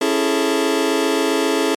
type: chord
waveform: sawtooth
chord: A major seventh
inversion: first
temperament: just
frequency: 275 / 330 / 412.5 / 440 Hz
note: C#4 / E4 / G#4 / A4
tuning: -14 / +2 / -12 / 0 cents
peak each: -17 dBFS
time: 0.01-1.75 s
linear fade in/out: 5 ms
effects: low-pass 11000 Hz 12 dB/octave + MP3 96 kbps